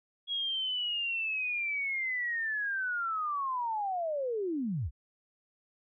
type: linear sweep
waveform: sine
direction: down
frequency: 3330 to 51.91 Hz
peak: -30 dBFS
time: 0.27-4.91 s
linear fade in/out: 50 ms
effects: none